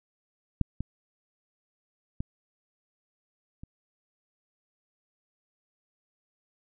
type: clicks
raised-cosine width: 5 ms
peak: -11 / -19 / -19 / -30 dBFS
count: 4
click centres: 0.613 / 0.806 / 2.205 / 3.635 s
effects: none